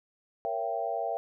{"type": "chord", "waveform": "sine", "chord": "A# diminished seventh", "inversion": "none", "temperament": "equal with one note detuned", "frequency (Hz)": [466.2, 554.4, 673.9, 784], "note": ["A#4", "C#5", "E5", "G5"], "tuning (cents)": [0, 0, 38, 0], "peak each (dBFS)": [-37, -37, -32, -34], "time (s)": [0.45, 1.17], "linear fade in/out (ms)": 0, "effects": []}